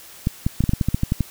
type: clicks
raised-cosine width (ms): 5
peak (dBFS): -6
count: 12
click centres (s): 0.271 / 0.465 / 0.606 / 0.639 / 0.693 / 0.735 / 0.812 / 0.886 / 0.945 / 1.034 / 1.121 / 1.207
effects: white hiss -43 dBFS RMS until 1.3 s